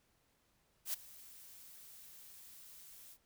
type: noise with ADSR envelope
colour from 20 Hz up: blue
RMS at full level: -36 dBFS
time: 0.85-3.18 s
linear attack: 87 ms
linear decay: 9 ms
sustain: -20 dB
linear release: 60 ms
effects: pink hiss -75 dBFS RMS until 3.25 s